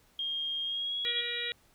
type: tone with pitch glide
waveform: sine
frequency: 3228 to 3334 Hz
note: G#7 to G#7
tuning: -50 to +6 cents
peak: -31 dBFS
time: 0.19-1.21 s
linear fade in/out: 2 ms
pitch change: +56 cents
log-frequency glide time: 0.63-0.99 s
type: harmonic tone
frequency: 477.8 Hz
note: A#4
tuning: 43 cents sharp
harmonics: 1 / 3 / 4 / 5 / 6 / 7 / 8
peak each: -44 / -46 / -38 / -40 / -45 / -38 / -37 dBFS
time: 1.05-1.52 s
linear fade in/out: 0 ms
effects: pink hiss -65 dBFS RMS until 1.74 s